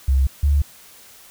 sine tone pair in turn, 66.9 / 71.73 Hz, C2 / D2, +39 / -40 cents, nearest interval minor second, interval 121 cents, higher second, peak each -13 dBFS, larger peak neither, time 0.08-0.27 / 0.43-0.62 s, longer neither, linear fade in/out 5 ms, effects white hiss -46 dBFS RMS until 1.3 s

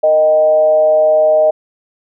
sine tone with frequency modulation, 621 Hz, D#5, 3 cents flat, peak -7 dBFS, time 0.03-1.51 s, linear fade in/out 10 ms, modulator 161 Hz, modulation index 0.4, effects none

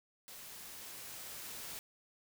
white noise with level ramp, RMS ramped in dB -51 to -45 dBFS, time 0.28-1.79 s, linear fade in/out 0 ms, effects none

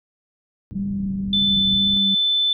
white low-pass noise, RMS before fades -34 dBFS, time 0.71-1.97 s, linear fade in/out 0 ms, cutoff 210 Hz, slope 24 dB/octave
sine tone with vibrato, 196 Hz, G3, in tune, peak -22 dBFS, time 0.75-2.15 s, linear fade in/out 10 ms, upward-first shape triangle, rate 1.9 Hz, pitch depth 28 cents each way
sine tone, 3520 Hz, A7, in tune, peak -16 dBFS, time 1.33-2.53 s, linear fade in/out 2 ms
effects none

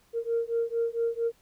sine beating tone pair, 461.3 / 465.7 Hz, A#4 / A#4, -18 / -2 cents, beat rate 4.4 Hz, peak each -28 dBFS, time 0.13-1.32 s, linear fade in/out 50 ms, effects tanh soft clip ceiling -19 dBFS + pink hiss -64 dBFS RMS until 1.41 s

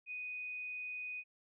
sine tone, 2489 Hz, D#7, in tune, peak -40 dBFS, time 0.06-1.24 s, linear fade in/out 50 ms, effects none

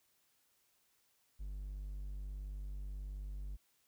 triangle tone, 49.28 Hz, G1, 10 cents sharp, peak -39 dBFS, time 1.39-3.57 s, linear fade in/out 20 ms, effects white hiss -75 dBFS RMS until 3.87 s

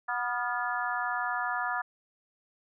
harmonic tone with a mistuned harmonic, 244.6 Hz, B3, 16 cents flat, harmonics 3 / 4 / 5 / 6 / 7, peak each -35 / -35 / -35 / -35 / -35 dBFS, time 0.08-1.82 s, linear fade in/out 10 ms, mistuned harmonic 6, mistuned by -70 cents, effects none

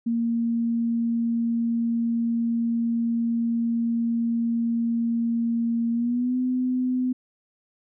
sine tone with pitch glide, 232.2 to 253.2 Hz, A#3 to B3, -7 to +43 cents, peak -21 dBFS, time 0.06-7.13 s, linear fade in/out 10 ms, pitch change +150 cents, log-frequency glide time 5.92-6.37 s, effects none

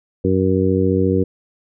harmonic tone, 94.3 Hz, F#2, 33 cents sharp, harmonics 1 / 2 / 3 / 4 / 5, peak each -20 / -20 / -20 / -20 / -20 dBFS, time 0.24-1.24 s, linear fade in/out 10 ms, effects none

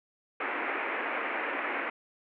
white band-pass noise, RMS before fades -33 dBFS, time 0.4-1.9 s, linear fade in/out 5 ms, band 260 to 2400 Hz, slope 48 dB/octave, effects none

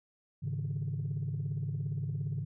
sine chord, Ab suspended fourth, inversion none, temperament just, 103.83 / 138.43 / 155.74 Hz, Ab2 / Db3 / Eb3, 0 / -2 / +2 cents, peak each -36 / -34 / -36 dBFS, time 0.42-2.45 s, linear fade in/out 20 ms, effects tanh soft clip ceiling -27 dBFS

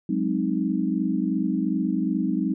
sine chord, Ab dominant seventh, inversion third, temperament equal, 185 / 207.7 / 261.6 / 311.1 Hz, Gb3 / Ab3 / C4 / Eb4, 0 / 0 / 0 / 0 cents, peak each -27 dBFS, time 0.09-2.54 s, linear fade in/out 5 ms, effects none

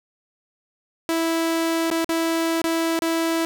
sawtooth tone with dropouts, 328.9 Hz, E4, 4 cents flat, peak -16 dBFS, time 1.09-3.45 s, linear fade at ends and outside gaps 0 ms, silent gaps 1.901-1.913 / 2.045-2.092 / 2.617-2.642 / 2.991-3.021 s, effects none

